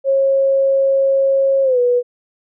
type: tone with pitch glide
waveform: sine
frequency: 543 to 489.4 Hz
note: C#5 to B4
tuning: -36 to -16 cents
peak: -11 dBFS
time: 0.04-2.03 s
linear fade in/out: 50 ms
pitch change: -180 cents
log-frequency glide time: 1.63-1.79 s
effects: none